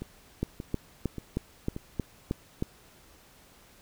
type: two click trains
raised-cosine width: 3 ms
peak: -23 / -15 dBFS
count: 4 / 8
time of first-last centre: 0.02-1.764 / 0.43-2.624 s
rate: 1.72 / 3.19 Hz
effects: pink hiss -57 dBFS RMS until 3.81 s